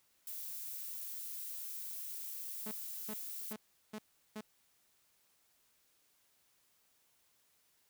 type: noise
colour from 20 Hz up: violet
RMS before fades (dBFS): -44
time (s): 0.27-3.53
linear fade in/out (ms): 2
type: tone bursts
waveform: sawtooth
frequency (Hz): 214.7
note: A3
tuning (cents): -42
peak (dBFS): -38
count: 5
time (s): 2.66-4.41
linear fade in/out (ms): 5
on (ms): 54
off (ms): 370
effects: white hiss -73 dBFS RMS until 7.89 s